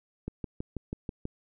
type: click train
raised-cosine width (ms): 3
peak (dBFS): -21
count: 7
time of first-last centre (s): 0.28-1.254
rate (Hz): 6.16
effects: none